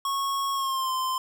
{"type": "tone with pitch glide", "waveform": "square", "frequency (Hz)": [1100, 1038.3], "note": ["C#6", "C6"], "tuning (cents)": [-14, -14], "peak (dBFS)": -26, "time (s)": [0.05, 1.18], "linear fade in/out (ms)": 2, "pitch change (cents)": -100, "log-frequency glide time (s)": [0.53, 0.92], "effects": []}